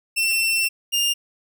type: tone pair in turn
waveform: sawtooth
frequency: 2697 / 2812 Hz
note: E7 / F7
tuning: +39 / +11 cents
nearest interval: minor second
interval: 72 cents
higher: second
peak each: -15 dBFS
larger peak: neither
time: 0.16-0.69 / 0.92-1.14 s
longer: first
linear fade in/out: 20 ms
effects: none